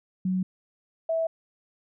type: tone pair in turn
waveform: sine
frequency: 185.7 / 653.2 Hz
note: F#3 / E5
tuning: +7 / -16 cents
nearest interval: octave + minor seventh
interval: 2177 cents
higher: second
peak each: -23 dBFS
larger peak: neither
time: 0.25-0.43 / 1.09-1.27 s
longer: neither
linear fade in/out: 5 ms
effects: none